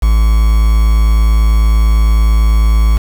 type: tone with quantisation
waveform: triangle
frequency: 54.5 Hz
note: A1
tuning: 16 cents flat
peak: -4 dBFS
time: 0.02-2.98 s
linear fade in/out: 10 ms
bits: 4
effects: none